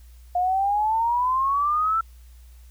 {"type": "exponential sweep", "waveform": "sine", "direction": "up", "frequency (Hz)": [707, 1344], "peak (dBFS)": -19, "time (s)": [0.35, 2.01], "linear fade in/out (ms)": 5, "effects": ["added 60 Hz sine -44 dBFS peak until 2.7 s", "white hiss -60 dBFS RMS until 2.7 s"]}